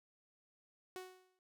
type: tone with exponential decay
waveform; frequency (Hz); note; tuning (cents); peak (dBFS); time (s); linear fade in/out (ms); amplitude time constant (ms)
sawtooth; 370; F#4; 0; -39; 0.96-1.39; 0; 93
effects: none